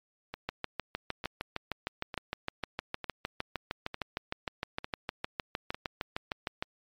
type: two click trains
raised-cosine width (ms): 0.3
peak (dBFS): -21 / -16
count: 7 / 41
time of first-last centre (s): 0.34-5.745 / 0.49-6.625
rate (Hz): 1.11 / 6.52
effects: MP3 96 kbps